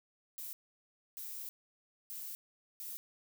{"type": "noise bursts at uneven times", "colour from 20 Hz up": "violet", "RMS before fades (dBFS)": -44, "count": 4, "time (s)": [[0.38, 0.53], [1.17, 1.49], [2.1, 2.35], [2.8, 2.97]], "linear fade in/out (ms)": 0, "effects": []}